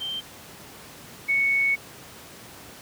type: tone pair in turn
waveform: sine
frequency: 3136 / 2217 Hz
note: G7 / C#7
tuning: 0 / 0 cents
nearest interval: tritone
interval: 600 cents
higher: first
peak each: -28 / -19 dBFS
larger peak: second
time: 0-0.21 / 1.28-1.76 s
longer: second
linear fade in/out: 20 ms
effects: pink hiss -44 dBFS RMS until 2.81 s + high-pass 100 Hz 12 dB/octave